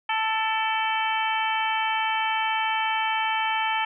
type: harmonic tone with a mistuned harmonic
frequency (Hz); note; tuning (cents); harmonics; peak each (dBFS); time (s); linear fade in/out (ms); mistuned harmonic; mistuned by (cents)
440.8; A4; +3; 2 / 3 / 4 / 5 / 6 / 7; -25 / -32 / -31 / -31 / -33 / -32; 0.09-3.85; 5; 5; +54
effects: none